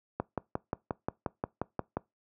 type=click train; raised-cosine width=1 ms; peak=-16 dBFS; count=11; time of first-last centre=0.2-1.97 s; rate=5.65 Hz; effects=noise-tail reverb RT60 0.2 s tail -23 dB re dry + high-pass 80 Hz 12 dB/octave